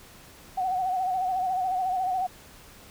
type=tone with vibrato; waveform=sine; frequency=744 Hz; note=F#5; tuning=9 cents sharp; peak=-24 dBFS; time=0.57-2.27 s; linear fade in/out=10 ms; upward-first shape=sine; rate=14 Hz; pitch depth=56 cents each way; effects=pink hiss -50 dBFS RMS until 2.9 s